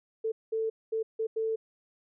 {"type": "tone bursts at uneven times", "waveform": "sine", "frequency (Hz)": 444.5, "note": "A4", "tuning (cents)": 18, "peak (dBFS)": -27, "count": 5, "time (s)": [[0.24, 0.32], [0.52, 0.7], [0.92, 1.03], [1.19, 1.27], [1.36, 1.56]], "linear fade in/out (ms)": 10, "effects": []}